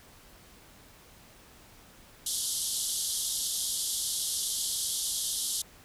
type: band-pass noise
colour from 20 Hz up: white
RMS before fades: -32 dBFS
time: 2.26-5.62 s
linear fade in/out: 5 ms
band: 3100 to 12000 Hz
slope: 96 dB/octave
effects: pink hiss -55 dBFS RMS until 5.84 s